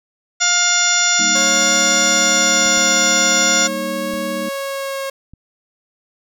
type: harmonic tone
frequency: 706 Hz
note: F5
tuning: 19 cents sharp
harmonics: 1 / 2 / 3 / 4 / 5 / 6 / 7 / 8 / 9 / 10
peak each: -26 / -19 / -22 / -27 / -21 / -27 / -28 / -18 / -30 / -19 dBFS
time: 0.4-3.68 s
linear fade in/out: 20 ms
type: chord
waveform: sine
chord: Eb major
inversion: first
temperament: equal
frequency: 196 / 233.1 / 311.1 Hz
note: G3 / Bb3 / Eb4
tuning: 0 / 0 / 0 cents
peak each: -28 dBFS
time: 1.19-4.49 s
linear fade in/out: 5 ms
type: tone with vibrato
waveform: sawtooth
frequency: 546 Hz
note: C#5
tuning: 26 cents flat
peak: -18 dBFS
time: 1.35-5.1 s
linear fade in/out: 5 ms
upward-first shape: sine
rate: 0.42 Hz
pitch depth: 20 cents each way
type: clicks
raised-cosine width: 5 ms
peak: -28 dBFS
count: 4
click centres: 2.661 / 2.776 / 4.137 / 5.336 s
effects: none